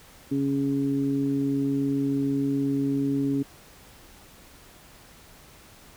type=harmonic tone; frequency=138.59 Hz; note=C#3; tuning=in tune; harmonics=1 / 2 / 3; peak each=-31 / -23 / -34 dBFS; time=0.31-3.43 s; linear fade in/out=10 ms; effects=pink hiss -51 dBFS RMS until 5.96 s